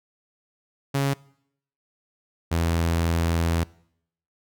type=tone pair in turn; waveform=sawtooth; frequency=138.59 / 83.53 Hz; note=C#3 / E2; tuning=0 / +23 cents; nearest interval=major sixth; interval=877 cents; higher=first; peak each=-17 dBFS; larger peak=neither; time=0.94-1.14 / 2.51-3.64 s; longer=second; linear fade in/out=10 ms; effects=noise-tail reverb RT60 0.7 s tail -23 dB re dry